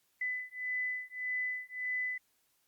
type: beating tone pair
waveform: sine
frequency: 2002 / 2003.7 Hz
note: B6 / B6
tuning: +23 / +25 cents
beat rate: 1.7 Hz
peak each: -37 / -37 dBFS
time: 0.21-2.18 s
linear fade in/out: 5 ms
effects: white hiss -74 dBFS RMS until 2.67 s + Opus 48 kbps